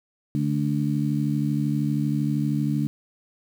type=harmonic tone; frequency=72.8 Hz; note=D2; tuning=15 cents flat; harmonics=2 / 3 / 4; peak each=-24 / -26 / -27 dBFS; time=0.35-2.87 s; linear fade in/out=0 ms; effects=8-bit